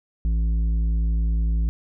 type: tone with tanh clipping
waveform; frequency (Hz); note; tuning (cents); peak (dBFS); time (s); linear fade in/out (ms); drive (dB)
sine; 55.4; A1; +13; -20; 0.25-1.69; 0; 8
effects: none